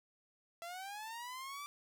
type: linear sweep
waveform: sawtooth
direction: up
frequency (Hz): 667 to 1174.7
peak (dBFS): -40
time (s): 0.62-1.66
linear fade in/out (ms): 0
effects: none